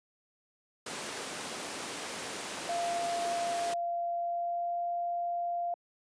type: noise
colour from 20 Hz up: pink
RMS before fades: -37 dBFS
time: 0.86-3.74 s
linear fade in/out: 5 ms
type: tone with pitch glide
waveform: sine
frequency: 690 to 694.8 Hz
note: F5 to F5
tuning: -21 to -9 cents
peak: -30 dBFS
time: 2.69-5.74 s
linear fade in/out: 2 ms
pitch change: +12 cents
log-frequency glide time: 4.16-4.8 s
effects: high-pass 300 Hz 12 dB/octave + resampled to 22050 Hz